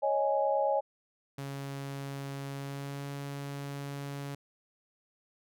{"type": "chord", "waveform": "sine", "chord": "C# suspended second", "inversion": "none", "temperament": "just", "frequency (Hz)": [554.4, 623.7, 831.5], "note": ["C#5", "D#5", "G#5"], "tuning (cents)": [0, 4, 2], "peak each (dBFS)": [-29, -31, -30], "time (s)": [0.02, 0.81], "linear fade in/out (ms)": 20}
{"type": "tone with pitch glide", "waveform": "sawtooth", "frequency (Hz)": [138.6, 140.86], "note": ["C#3", "C#3"], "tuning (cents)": [0, 28], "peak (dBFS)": -33, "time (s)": [1.38, 4.35], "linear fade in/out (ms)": 5, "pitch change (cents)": 28, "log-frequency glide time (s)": [2.54, 3.06]}
{"effects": []}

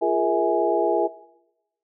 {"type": "tone cluster", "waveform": "sine", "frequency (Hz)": [344.3, 413.2, 470.7, 651, 832], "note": ["F4", "G#4", "A#4", "E5", "G#5"], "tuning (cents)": [-25, -9, 17, -22, 3], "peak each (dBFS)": -25, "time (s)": [0.01, 1.08], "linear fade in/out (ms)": 20, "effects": ["noise-tail reverb RT60 0.9 s tail -18 dB re dry"]}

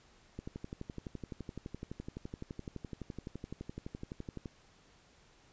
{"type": "click train", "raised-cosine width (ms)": 3, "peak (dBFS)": -28, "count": 49, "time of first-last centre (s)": [0.39, 4.458], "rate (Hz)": 11.8, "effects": ["pink hiss -64 dBFS RMS until 5.52 s", "resampled to 16000 Hz"]}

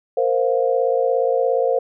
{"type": "chord", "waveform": "sine", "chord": "Bb suspended second", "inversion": "none", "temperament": "equal with one note detuned", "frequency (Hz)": [466.2, 523.3, 703.3], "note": ["Bb4", "C5", "F5"], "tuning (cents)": [0, 0, 12], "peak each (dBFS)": [-20, -18, -24], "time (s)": [0.17, 1.79], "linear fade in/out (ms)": 5, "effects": []}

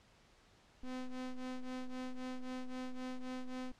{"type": "ring-modulated tone", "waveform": "square", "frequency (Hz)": 127.9, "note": "C3", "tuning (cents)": -39, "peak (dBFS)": -38, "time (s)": [0.83, 3.72], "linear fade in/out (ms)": 5, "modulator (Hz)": 126, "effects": ["pink hiss -66 dBFS RMS until 3.79 s", "low-pass 6000 Hz 12 dB/octave"]}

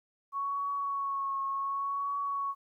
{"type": "tone with vibrato", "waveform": "sine", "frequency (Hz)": 1108.7, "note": "C#6", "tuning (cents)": 0, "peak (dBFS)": -30, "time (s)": [0.32, 2.55], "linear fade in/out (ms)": 50, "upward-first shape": "triangle", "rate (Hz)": 0.68, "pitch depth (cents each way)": 29, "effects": ["12-bit"]}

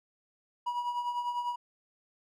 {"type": "tone with tremolo", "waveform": "triangle", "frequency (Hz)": 968, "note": "B5", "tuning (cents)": -35, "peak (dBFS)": -26, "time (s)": [0.66, 1.56], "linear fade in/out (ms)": 10, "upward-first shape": "triangle", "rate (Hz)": 10, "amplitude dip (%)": 65, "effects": []}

